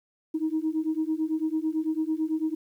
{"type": "beating tone pair", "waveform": "sine", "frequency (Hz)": [311.1, 320.1], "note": ["D#4", "D#4"], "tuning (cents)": [0, 49], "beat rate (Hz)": 9, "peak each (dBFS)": -27, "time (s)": [0.34, 2.55], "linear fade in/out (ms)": 10, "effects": ["tanh soft clip ceiling -18 dBFS", "10-bit"]}